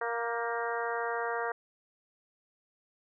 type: harmonic tone with a mistuned harmonic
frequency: 233.9 Hz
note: A#3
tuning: 6 cents sharp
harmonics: 2 / 3 / 4 / 5 / 6 / 7 / 8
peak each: -35 / -37 / -38 / -39 / -40 / -40 / -41 dBFS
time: 0.01-1.52 s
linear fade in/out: 5 ms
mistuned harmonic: 7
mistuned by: -40 cents
effects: none